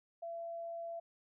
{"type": "tone", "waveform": "sine", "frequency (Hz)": 674, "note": "E5", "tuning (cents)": 38, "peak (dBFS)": -40, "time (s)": [0.22, 1], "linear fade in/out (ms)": 10, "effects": []}